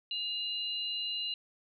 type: tone pair together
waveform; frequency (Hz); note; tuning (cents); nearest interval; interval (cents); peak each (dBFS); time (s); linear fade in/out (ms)
sine; 2833 / 4010; F7 / B7; +24 / +26; tritone; 602; -35 / -36; 0.11-1.34; 2
effects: none